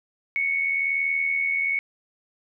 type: tone with amplitude modulation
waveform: sine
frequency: 2214 Hz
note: C#7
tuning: 3 cents flat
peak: -19 dBFS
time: 0.36-1.79 s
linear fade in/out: 0 ms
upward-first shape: sine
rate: 81 Hz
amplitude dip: 50%
effects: none